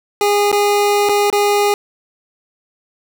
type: tone with dropouts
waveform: 25% pulse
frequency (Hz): 410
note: G#4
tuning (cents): -22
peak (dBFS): -8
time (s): 0.21-1.74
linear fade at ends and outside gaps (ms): 1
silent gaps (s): 0.516-0.527 / 1.089-1.093 / 1.301-1.327
effects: none